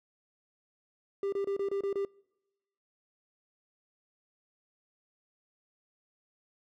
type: tone bursts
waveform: triangle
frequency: 396.6 Hz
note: G4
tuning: 20 cents sharp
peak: -27 dBFS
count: 7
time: 1.23-2.05 s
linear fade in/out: 2 ms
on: 94 ms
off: 27 ms
effects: noise-tail reverb RT60 1.0 s tail -26 dB re dry